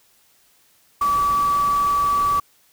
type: tone in noise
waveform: sine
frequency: 1149 Hz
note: D6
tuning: 38 cents flat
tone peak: -16 dBFS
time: 1.01-2.4 s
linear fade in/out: 5 ms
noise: pink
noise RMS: -34 dBFS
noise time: 1.01-2.4 s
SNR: +15 dB
effects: white hiss -58 dBFS RMS until 2.72 s